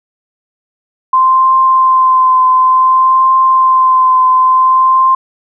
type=tone with vibrato; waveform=sine; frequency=1039 Hz; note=C6; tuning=12 cents flat; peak=-5 dBFS; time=1.13-5.15 s; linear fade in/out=5 ms; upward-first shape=triangle; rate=0.56 Hz; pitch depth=19 cents each way; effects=none